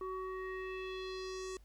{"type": "tone with low-pass filter sweep", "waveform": "square", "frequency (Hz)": 375.4, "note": "F#4", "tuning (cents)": 25, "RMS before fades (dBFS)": -42, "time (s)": [0.01, 1.57], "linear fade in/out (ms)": 2, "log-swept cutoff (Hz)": [1000, 7500], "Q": 2.8, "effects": ["added 50 Hz sine -57 dBFS peak until 1.64 s", "pink hiss -72 dBFS RMS until 1.64 s"]}